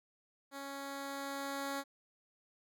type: tone with level ramp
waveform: 10% pulse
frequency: 277.2 Hz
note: C#4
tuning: in tune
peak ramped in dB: -35 to -28 dBFS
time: 0.51-1.84 s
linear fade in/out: 50 ms
effects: none